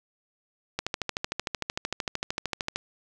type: click train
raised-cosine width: 0.2 ms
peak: -11 dBFS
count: 27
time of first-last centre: 0.79-2.76 s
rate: 13.2 Hz
effects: none